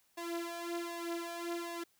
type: tone with flanger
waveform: sawtooth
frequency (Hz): 340.9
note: F4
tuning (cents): -42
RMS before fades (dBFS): -40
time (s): 0.17-1.84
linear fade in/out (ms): 10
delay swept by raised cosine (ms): 1.8 to 4.2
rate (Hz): 1.3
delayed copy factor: +0.85
effects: white hiss -72 dBFS RMS until 1.99 s